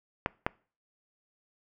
clicks, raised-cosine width 0.5 ms, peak -11 dBFS, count 2, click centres 0.261 / 0.465 s, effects noise-tail reverb RT60 0.4 s tail -24 dB re dry

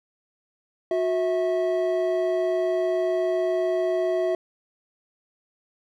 triangle tone pair together, 364.7 / 651 Hz, F#4 / E5, -25 / -22 cents, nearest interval minor seventh, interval 1003 cents, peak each -22 dBFS, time 0.91-4.35 s, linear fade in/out 2 ms, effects none

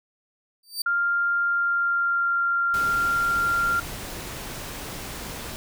sawtooth tone with exponential growth, 4636 Hz, D8, 23 cents flat, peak -19 dBFS, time 0.63-0.82 s, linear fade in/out 5 ms, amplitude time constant 40 ms
sine tone with pitch glide, 1396.9 to 1387.3 Hz, F6 to F6, 0 to -12 cents, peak -20 dBFS, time 0.86-3.8 s, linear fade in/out 5 ms, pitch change -12 cents, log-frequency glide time 1.43-2.33 s
pink noise, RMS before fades -35 dBFS, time 2.74-5.56 s, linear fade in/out 0 ms
effects none

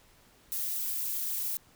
violet noise with flanger, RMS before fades -33 dBFS, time 0.52-1.57 s, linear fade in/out 0 ms, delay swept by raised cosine 0.39 to 4.89 ms, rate 3.8 Hz, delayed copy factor -1, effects pink hiss -61 dBFS RMS until 1.75 s

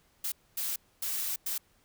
blue noise bursts at uneven times, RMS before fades -33 dBFS, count 4, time 0.24-0.32 / 0.57-0.76 / 1.02-1.36 / 1.46-1.58 s, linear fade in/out 5 ms, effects pink hiss -67 dBFS RMS until 1.84 s

